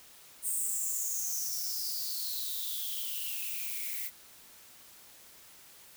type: noise with high-pass filter sweep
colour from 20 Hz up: violet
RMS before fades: -35 dBFS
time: 0.42-4.11 s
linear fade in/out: 50 ms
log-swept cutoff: 8800 to 2000 Hz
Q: 9.4
effects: white hiss -55 dBFS RMS until 5.96 s